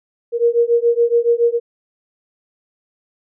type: beating tone pair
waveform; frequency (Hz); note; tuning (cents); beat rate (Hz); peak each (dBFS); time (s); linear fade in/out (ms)
sine; 467.3 / 474.4; A#4 / A#4; +4 / +30; 7.1; -15 / -15; 0.32-1.6; 50
effects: none